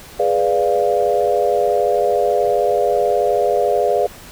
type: chord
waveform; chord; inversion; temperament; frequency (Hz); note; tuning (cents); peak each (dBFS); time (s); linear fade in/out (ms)
sine; G# diminished seventh; none; equal; 415.3 / 493.9 / 587.3 / 698.5; G#4 / B4 / D5 / F5; 0 / 0 / 0 / 0; -19; 0.19-4.07; 10
effects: pink hiss -39 dBFS RMS until 4.31 s